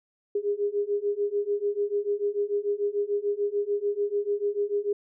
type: beating tone pair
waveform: sine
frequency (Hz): 405.2 / 412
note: G#4 / G#4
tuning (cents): -43 / -14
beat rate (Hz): 6.8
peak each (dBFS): -28 / -27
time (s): 0.35-4.93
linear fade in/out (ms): 5
effects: none